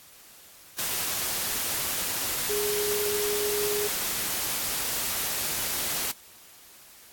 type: tone in noise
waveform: sine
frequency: 414.2 Hz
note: G#4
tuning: 5 cents flat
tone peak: -27 dBFS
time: 2.49-3.88 s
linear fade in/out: 10 ms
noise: white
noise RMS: -29 dBFS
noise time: 0.78-6.12 s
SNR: -1 dB
effects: white hiss -51 dBFS RMS until 7.12 s + AAC 64 kbps